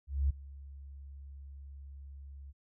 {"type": "tone with ADSR envelope", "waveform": "sine", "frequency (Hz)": 69.3, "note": "C#2", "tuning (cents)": 0, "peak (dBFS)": -24, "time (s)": [0.07, 2.53], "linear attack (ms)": 230, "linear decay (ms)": 7, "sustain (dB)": -21, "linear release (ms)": 33, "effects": []}